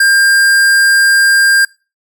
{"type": "tone", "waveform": "square", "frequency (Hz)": 1600, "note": "G6", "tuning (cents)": 35, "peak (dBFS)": -7, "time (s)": [0, 1.65], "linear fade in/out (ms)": 5, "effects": ["noise-tail reverb RT60 0.3 s tail -23 dB re dry"]}